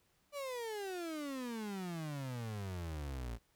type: exponential sweep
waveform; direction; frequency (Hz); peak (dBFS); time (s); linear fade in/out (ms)
35% pulse; down; 589 to 55; -38; 0.32-3.39; 50
effects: pink hiss -74 dBFS RMS until 3.55 s